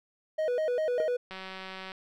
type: tone with vibrato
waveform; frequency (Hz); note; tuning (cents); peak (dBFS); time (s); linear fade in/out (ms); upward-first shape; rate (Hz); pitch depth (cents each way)
triangle; 554.4; C#5; 0; -24; 0.38-1.17; 10; square; 5; 210
type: tone with exponential decay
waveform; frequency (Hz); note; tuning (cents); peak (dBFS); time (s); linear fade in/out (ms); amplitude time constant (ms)
triangle; 477.6; A#4; +42; -23; 1-1.11; 1; 22
type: click train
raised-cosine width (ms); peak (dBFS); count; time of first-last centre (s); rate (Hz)
0.3; -25; 116; 1.31-1.918; 189
effects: none